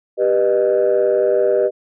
sine chord, G augmented, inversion none, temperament just, 392 / 490 / 612.5 Hz, G4 / B4 / D#5, 0 / -14 / -27 cents, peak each -16 dBFS, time 0.17-1.71 s, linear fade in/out 50 ms, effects tanh soft clip ceiling -7 dBFS

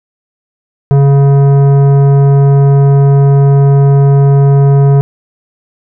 sine tone with tanh clipping, 139.5 Hz, C#3, 11 cents sharp, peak -5 dBFS, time 0.91-5.01 s, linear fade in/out 0 ms, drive 13 dB, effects none

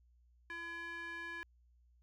square tone with band-pass filter, 337.8 Hz, E4, 42 cents sharp, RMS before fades -45 dBFS, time 0.5-1.43 s, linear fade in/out 0 ms, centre 1800 Hz, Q 3.7, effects added 60 Hz sine -65 dBFS peak until 2.02 s

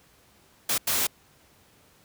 white noise bursts at uneven times, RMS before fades -25 dBFS, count 2, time 0.69-0.78 / 0.87-1.07 s, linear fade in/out 5 ms, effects pink hiss -59 dBFS RMS until 2.04 s + high-pass 60 Hz 12 dB/octave

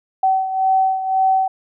sine beating tone pair, 762 / 763.9 Hz, G5 / G5, -49 / -45 cents, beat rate 1.9 Hz, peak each -15 / -21 dBFS, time 0.23-1.48 s, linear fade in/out 5 ms, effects none

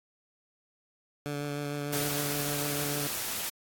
15% pulse tone with vibrato, 145 Hz, D3, 22 cents flat, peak -26 dBFS, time 1.26-3.07 s, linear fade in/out 0 ms, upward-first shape sine, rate 6.6 Hz, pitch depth 15 cents each way
white noise, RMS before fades -34 dBFS, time 1.92-3.5 s, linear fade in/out 10 ms
effects AAC 64 kbps

